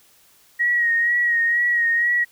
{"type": "tone with vibrato", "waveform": "sine", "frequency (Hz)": 1892, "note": "A#6", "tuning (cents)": 25, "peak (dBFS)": -16, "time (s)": [0.59, 2.25], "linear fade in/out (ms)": 20, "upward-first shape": "sine", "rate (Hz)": 2.1, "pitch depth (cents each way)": 37, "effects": ["white hiss -55 dBFS RMS until 2.31 s"]}